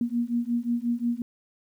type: beating tone pair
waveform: sine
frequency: 235 / 240.6 Hz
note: A#3 / B3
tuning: +14 / -45 cents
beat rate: 5.6 Hz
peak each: -27 dBFS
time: 0.01-1.22 s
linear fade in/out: 2 ms
effects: 10-bit